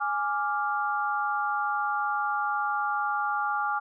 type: chord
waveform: sine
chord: D diminished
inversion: second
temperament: equal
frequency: 830.6 / 1174.7 / 1396.9 Hz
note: Ab5 / D6 / F6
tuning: 0 / 0 / 0 cents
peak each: -29 / -30 / -30 dBFS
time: 0-3.8 s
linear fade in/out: 20 ms
effects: none